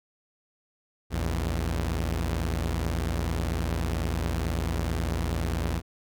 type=tone pair together; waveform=sawtooth; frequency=58.05 / 82.41 Hz; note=A#1 / E2; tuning=-7 / 0 cents; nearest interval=tritone; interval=607 cents; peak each=-25 dBFS; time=1.1-5.82 s; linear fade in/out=50 ms; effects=none